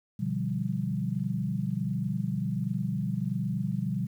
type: chord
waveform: sine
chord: G dominant seventh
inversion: first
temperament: equal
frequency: 123.47 / 146.83 / 174.61 / 196 Hz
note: B2 / D3 / F3 / G3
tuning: 0 / 0 / 0 / 0 cents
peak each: -33 / -34 / -33 / -32 dBFS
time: 0.19-4.07 s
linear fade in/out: 10 ms
effects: 10-bit